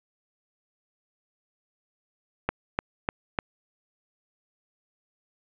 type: click train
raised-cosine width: 0.5 ms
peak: -9 dBFS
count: 4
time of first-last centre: 2.49-3.388 s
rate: 3.34 Hz
effects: resampled to 8000 Hz + 7-bit